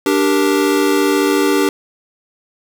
square chord, G minor, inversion second, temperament equal, 293.7 / 392 / 466.2 Hz, D4 / G4 / Bb4, 0 / 0 / 0 cents, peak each -16 / -16 / -21 dBFS, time 0.06-1.69 s, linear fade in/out 2 ms, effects 7-bit

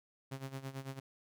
sawtooth tone with tremolo, 134.6 Hz, C3, 49 cents sharp, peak -35 dBFS, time 0.31-1 s, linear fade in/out 10 ms, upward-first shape sine, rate 9 Hz, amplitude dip 80%, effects none

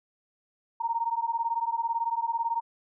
sine beating tone pair, 917 / 935 Hz, A#5 / A#5, -29 / +5 cents, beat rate 18 Hz, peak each -29 / -29 dBFS, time 0.8-2.61 s, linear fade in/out 10 ms, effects none

